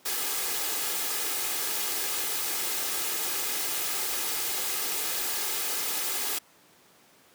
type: noise with comb filter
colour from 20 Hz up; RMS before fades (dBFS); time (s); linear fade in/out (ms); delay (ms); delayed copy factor
white; -30; 0.05-6.39; 10; 2.4; +0.5
effects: pink hiss -58 dBFS RMS until 7.34 s + high-pass 200 Hz 12 dB/octave